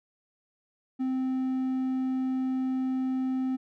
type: tone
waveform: triangle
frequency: 260 Hz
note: C4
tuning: 11 cents flat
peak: -24 dBFS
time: 0.99-3.57 s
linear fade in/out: 20 ms
effects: none